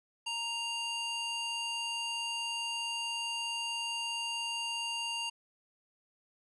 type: tone with high-pass filter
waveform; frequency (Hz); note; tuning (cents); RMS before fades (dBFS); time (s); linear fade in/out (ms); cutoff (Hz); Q
square; 932.3; A#5; 0; -36; 0.26-5.3; 10; 1900; 6.1
effects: resampled to 24000 Hz